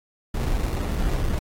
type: noise with sample-and-hold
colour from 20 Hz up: brown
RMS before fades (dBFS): -24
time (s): 0.34-1.39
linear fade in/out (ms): 5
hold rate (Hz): 1575
effects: AAC 48 kbps